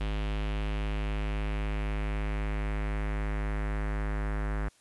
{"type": "tone with low-pass filter sweep", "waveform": "square", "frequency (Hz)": 51.9, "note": "G#1", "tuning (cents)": 0, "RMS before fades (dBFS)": -31, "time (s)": [0, 4.69], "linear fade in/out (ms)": 10, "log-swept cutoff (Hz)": [3100, 1700], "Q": 2.3, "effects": ["white hiss -63 dBFS RMS until 4.8 s", "resampled to 24000 Hz"]}